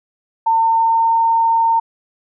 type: tone with pitch glide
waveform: sine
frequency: 904 to 912.4 Hz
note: A5 to A#5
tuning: +47 to -37 cents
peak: -11 dBFS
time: 0.46-1.8 s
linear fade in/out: 10 ms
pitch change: +16 cents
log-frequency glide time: 0.57-1.16 s
effects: none